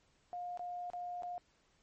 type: tone with dropouts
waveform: sine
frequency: 710 Hz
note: F5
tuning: 28 cents sharp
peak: -39 dBFS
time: 0.33-1.38 s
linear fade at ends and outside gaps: 0 ms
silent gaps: 0.574-0.594 / 0.901-0.934 / 1.223-1.233 s
effects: pink hiss -72 dBFS RMS until 1.82 s + MP3 32 kbps